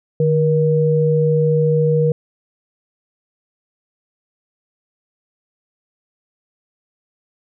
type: tone pair together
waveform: sine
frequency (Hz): 152.3 / 476.5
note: D#3 / A#4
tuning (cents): -37 / +38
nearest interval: octave + minor sixth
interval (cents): 1975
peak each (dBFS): -15 / -15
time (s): 0.2-2.12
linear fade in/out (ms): 2
effects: none